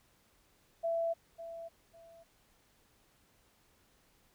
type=tone with echo; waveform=sine; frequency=667 Hz; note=E5; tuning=20 cents sharp; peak=-30 dBFS; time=0.83-1.14 s; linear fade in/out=20 ms; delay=550 ms; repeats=2; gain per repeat=-12 dB; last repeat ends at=2.24 s; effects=pink hiss -69 dBFS RMS until 4.34 s